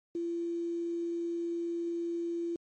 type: tone with quantisation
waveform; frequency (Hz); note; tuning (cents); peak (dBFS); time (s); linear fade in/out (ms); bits
sine; 340; F4; -46; -31; 0.15-2.56; 2; 9
effects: MP3 32 kbps